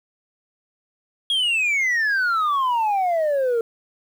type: exponential sweep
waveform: sine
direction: down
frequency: 3322 to 450.5 Hz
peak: -15 dBFS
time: 1.3-3.61 s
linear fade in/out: 2 ms
effects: tanh soft clip ceiling -17 dBFS + 8-bit